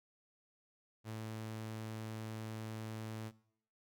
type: tone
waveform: sawtooth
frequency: 110 Hz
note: A2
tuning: in tune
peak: -38 dBFS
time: 1.04-3.32 s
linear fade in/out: 50 ms
effects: noise-tail reverb RT60 0.7 s tail -21 dB re dry